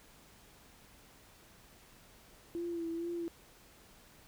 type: tone with vibrato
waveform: sine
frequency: 337.5 Hz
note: E4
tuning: 41 cents sharp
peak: -35 dBFS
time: 2.55-3.28 s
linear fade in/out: 0 ms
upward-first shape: sine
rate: 2.2 Hz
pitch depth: 37 cents each way
effects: pink hiss -60 dBFS RMS until 4.27 s